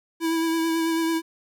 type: tone with vibrato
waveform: square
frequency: 327.7 Hz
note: E4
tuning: 10 cents flat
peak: -22 dBFS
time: 0.2-1.22 s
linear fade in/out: 50 ms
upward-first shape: sine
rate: 9.1 Hz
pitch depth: 20 cents each way
effects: 10-bit